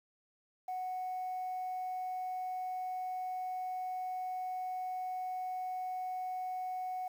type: tone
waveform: sine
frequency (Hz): 740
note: F#5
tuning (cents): 0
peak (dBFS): -34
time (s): 0.68-7.08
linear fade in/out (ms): 5
effects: tanh soft clip ceiling -33 dBFS + 10-bit